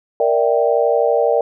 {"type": "chord", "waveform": "sine", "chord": "E half-diminished seventh", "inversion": "second", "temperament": "equal", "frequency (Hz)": [466.2, 587.3, 659.3, 784], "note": ["Bb4", "D5", "E5", "G5"], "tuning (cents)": [0, 0, 0, 0], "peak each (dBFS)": [-16, -17, -20, -21], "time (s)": [0.2, 1.41], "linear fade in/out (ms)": 2, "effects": []}